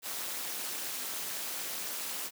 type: noise with amplitude modulation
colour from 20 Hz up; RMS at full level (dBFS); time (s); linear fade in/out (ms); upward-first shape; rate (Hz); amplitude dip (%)
white; -34; 0.02-2.31; 50; sine; 224; 75
effects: high-pass 200 Hz 12 dB/octave